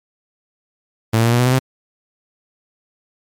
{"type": "tone with pitch steps", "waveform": "sawtooth", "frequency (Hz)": [111.9, 114.85, 117.87, 120.98, 124.16, 127.43, 130.79], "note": ["A2", "A#2", "A#2", "B2", "B2", "C3", "C3"], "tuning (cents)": [30, -25, 20, -35, 10, -45, 0], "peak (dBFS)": -8, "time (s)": [1.13, 1.592], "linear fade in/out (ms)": 10, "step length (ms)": 66, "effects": ["MP3 96 kbps"]}